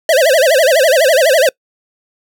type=tone with vibrato; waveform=square; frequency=584 Hz; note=D5; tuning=10 cents flat; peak=-8 dBFS; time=0.09-1.49 s; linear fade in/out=2 ms; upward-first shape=sine; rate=12 Hz; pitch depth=240 cents each way; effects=noise-tail reverb RT60 0.1 s tail -26 dB re dry